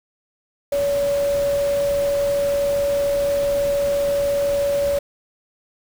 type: tone in noise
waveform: sine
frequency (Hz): 567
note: C#5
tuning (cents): +39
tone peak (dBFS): -17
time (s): 0.72-4.99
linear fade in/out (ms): 5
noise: pink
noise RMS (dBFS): -33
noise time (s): 0.72-4.99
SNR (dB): +13
effects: none